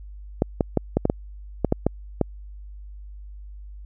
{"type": "clicks", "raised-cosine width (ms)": 2, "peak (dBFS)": -5, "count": 10, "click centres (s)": [0.421, 0.608, 0.773, 0.97, 1.054, 1.099, 1.647, 1.724, 1.866, 2.213], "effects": ["added 50 Hz sine -37 dBFS peak until 3.85 s"]}